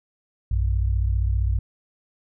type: tone pair together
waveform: sine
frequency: 59.37 / 94.6 Hz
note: A#1 / F#2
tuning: +32 / +39 cents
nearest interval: minor sixth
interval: 807 cents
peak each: -20 / -24 dBFS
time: 0.51-1.59 s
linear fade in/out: 5 ms
effects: none